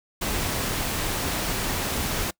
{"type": "noise", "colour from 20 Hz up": "pink", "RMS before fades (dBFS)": -27, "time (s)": [0.21, 2.31], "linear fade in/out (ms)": 10, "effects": ["noise-tail reverb RT60 0.1 s tail -24 dB re dry"]}